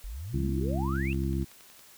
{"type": "exponential sweep", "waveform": "sine", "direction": "up", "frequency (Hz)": [41.2, 2794], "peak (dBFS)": -35, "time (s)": [0.04, 1.13], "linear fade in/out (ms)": 0}
{"type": "harmonic tone", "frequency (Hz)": 67.4, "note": "C#2", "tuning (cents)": -48, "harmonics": [1, 2, 3, 4, 5], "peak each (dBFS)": [-30, -32, -34, -39, -35], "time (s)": [0.33, 1.45], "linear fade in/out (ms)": 20}
{"type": "click train", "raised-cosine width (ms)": 0.2, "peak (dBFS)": -35, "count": 10, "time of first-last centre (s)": [0.96, 1.793], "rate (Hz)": 10.8}
{"effects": ["white hiss -54 dBFS RMS until 1.97 s"]}